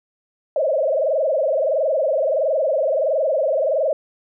sine tone with frequency modulation, 585 Hz, D5, 7 cents flat, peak -16 dBFS, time 0.56-3.93 s, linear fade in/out 2 ms, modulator 21.5 Hz, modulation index 3.1, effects none

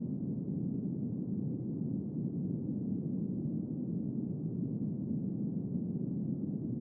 white band-pass noise, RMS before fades -36 dBFS, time 0-6.8 s, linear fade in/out 20 ms, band 140 to 240 Hz, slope 24 dB/octave, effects none

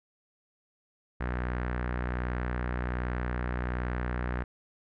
sawtooth tone with low-pass filter, 61.3 Hz, B1, 12 cents flat, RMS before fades -32 dBFS, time 1.2-4.44 s, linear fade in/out 10 ms, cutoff 1700 Hz, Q 2.7, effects none

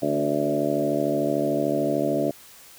harmonic tone with a mistuned harmonic, 73.42 Hz, D2, in tune, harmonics 2 / 3 / 4 / 5 / 6 / 7 / 8 / 9, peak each -33 / -32 / -26 / -29 / -33 / -33 / -27 / -28 dBFS, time 0.02-2.31 s, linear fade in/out 5 ms, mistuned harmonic 4, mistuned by -18 cents, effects white hiss -48 dBFS RMS until 2.78 s

